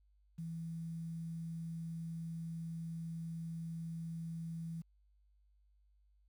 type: tone with quantisation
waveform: sine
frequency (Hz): 164.81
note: E3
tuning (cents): 0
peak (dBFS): -40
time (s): 0.38-4.82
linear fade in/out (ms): 10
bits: 11
effects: added 50 Hz sine -67 dBFS peak until 6.28 s